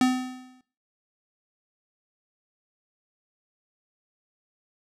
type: tone with exponential decay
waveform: square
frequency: 254.7 Hz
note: C4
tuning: 46 cents flat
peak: -17 dBFS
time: 0.01-0.61 s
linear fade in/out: 2 ms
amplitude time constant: 130 ms
effects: noise-tail reverb RT60 0.4 s tail -17 dB re dry + low-pass 9000 Hz 12 dB/octave